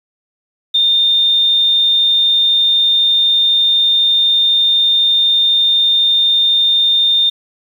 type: tone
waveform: sine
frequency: 3626 Hz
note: A#7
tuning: 49 cents flat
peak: -9 dBFS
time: 0.74-7.3 s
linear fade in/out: 10 ms
effects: 7-bit